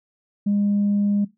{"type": "tone", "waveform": "sine", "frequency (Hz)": 203.7, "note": "G#3", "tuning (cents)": -33, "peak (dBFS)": -16, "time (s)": [0.46, 1.25], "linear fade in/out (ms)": 10, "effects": ["noise-tail reverb RT60 0.2 s tail -18 dB re dry", "tanh soft clip ceiling -14 dBFS"]}